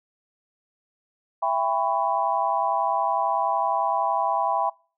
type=chord; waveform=sine; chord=C# half-diminished seventh; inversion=first; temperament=just; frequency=665.2 / 798.3 / 997.9 / 1108.7 Hz; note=E5 / G5 / B5 / C#6; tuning=+16 / +31 / +18 / 0 cents; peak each=-27 / -25 / -25 / -31 dBFS; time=1.42-4.7 s; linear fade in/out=10 ms; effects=noise-tail reverb RT60 0.4 s tail -26 dB re dry